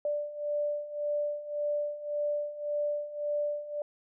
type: beating tone pair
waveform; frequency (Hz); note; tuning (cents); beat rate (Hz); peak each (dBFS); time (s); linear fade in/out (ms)
sine; 587.3 / 589.1; D5 / D5; 0 / +5; 1.8; -35 / -31; 0.05-3.82; 2
effects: none